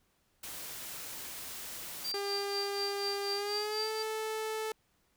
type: noise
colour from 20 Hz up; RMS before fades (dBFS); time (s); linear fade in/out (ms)
white; -43; 0.43-2.12; 5
type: tone with tremolo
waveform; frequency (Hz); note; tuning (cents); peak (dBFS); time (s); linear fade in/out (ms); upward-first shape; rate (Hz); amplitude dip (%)
sine; 4699; D8; 0; -32; 2.04-4.03; 10; triangle; 4.1; 95
type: tone with pitch glide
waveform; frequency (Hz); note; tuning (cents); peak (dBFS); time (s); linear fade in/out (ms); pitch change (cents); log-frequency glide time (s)
sawtooth; 401 to 437.3; G4 to A4; +39 to -11; -30; 2.14-4.72; 2; +150; 3.34-3.88
effects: pink hiss -73 dBFS RMS until 5.16 s